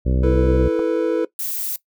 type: harmonic tone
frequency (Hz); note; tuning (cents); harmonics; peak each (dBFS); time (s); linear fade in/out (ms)
64; C2; -38; 1 / 2 / 3 / 4 / 5 / 6 / 7 / 8 / 9; -17 / -23 / -27 / -29 / -31 / -33 / -34 / -35 / -36; 0.05-0.69; 20
type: chord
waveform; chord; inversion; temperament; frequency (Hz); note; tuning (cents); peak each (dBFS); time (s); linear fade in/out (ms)
triangle; E suspended fourth; none; equal; 329.6 / 440 / 493.9; E4 / A4 / B4; 0 / 0 / 0; -19; 0.23-1.25; 5
type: clicks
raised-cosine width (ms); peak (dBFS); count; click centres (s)
1; -20; 2; 0.792 / 0.796
type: noise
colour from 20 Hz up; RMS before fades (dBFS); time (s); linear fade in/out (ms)
violet; -25; 1.39-1.76; 2
effects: noise-tail reverb RT60 0.1 s tail -18 dB re dry